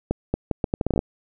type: accelerating click train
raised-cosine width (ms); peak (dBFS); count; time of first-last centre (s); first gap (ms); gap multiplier
2; -8; 12; 0.11-0.991; 230; 0.75
effects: none